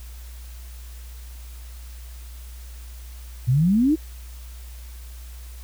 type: exponential sweep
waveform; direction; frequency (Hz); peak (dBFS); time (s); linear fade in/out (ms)
sine; up; 116.54 to 331; -15; 3.47-3.96; 20
effects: added 60 Hz sine -36 dBFS peak until 5.63 s + white hiss -49 dBFS RMS until 5.63 s